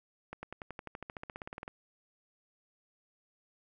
accelerating click train, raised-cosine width 0.5 ms, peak -26 dBFS, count 20, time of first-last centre 0.33-1.679 s, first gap 100 ms, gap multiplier 0.96, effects none

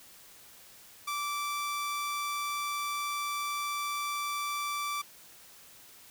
sawtooth tone, 1166 Hz, D6, 13 cents flat, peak -28 dBFS, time 1.07-5.02 s, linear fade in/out 10 ms, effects white hiss -54 dBFS RMS until 6.1 s

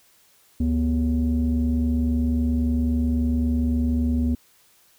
sine tone pair together, 72.87 / 242.3 Hz, D2 / B3, -13 / -33 cents, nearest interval octave + major sixth, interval 2080 cents, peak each -20 dBFS, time 0.6-4.35 s, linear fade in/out 5 ms, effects tanh soft clip ceiling -15 dBFS + white hiss -58 dBFS RMS until 4.98 s

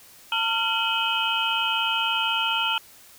sine tone cluster, 901 / 1379 / 2543 / 2938 / 3132 Hz, A5 / F6 / D#7 / F#7 / G7, +41 / -22 / +37 / -13 / -2 cents, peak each -28 dBFS, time 0.32-2.78 s, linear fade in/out 2 ms, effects white hiss -50 dBFS RMS until 3.18 s

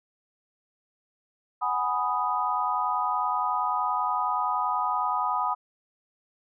sine chord, G# minor seventh, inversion third, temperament equal, 740 / 830.6 / 987.8 / 1244.5 Hz, F#5 / G#5 / B5 / D#6, 0 / 0 / 0 / 0 cents, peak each -32 / -31 / -28 / -28 dBFS, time 1.61-5.55 s, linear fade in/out 20 ms, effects none

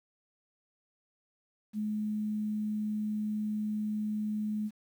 sine tone with quantisation, 212.4 Hz, G#3, 39 cents sharp, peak -30 dBFS, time 1.73-4.71 s, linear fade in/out 50 ms, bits 10, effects none

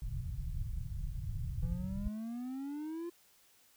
pink low-pass noise, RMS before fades -38 dBFS, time 0.02-2.08 s, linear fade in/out 2 ms, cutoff 150 Hz, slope 48 dB/octave
triangle exponential sweep, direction up, 164.8 to 349.2 Hz, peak -36 dBFS, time 1.62-3.1 s, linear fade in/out 10 ms
effects white hiss -66 dBFS RMS until 3.76 s

